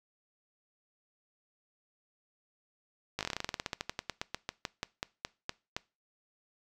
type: slowing click train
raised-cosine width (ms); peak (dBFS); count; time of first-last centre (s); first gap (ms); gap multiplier
0.2; -16; 28; 3.19-5.765; 18; 1.11
effects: noise-tail reverb RT60 0.3 s tail -22 dB re dry